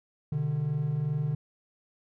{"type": "tone pair together", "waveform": "triangle", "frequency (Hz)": [127.3, 149.85], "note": ["C3", "D3"], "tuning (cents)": [-47, 35], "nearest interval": "minor third", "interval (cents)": 282, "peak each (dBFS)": [-30, -25], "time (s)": [0.32, 1.35], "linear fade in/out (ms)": 5, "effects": ["tanh soft clip ceiling -18 dBFS"]}